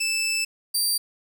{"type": "tone pair in turn", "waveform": "20% pulse", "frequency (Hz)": [2637, 4680], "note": ["E7", "D8"], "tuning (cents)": [0, -7], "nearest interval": "minor seventh", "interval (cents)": 993, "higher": "second", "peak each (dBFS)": [-18, -15], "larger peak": "second", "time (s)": [[0, 0.45], [0.74, 0.98]], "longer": "first", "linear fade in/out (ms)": 10, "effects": ["9-bit"]}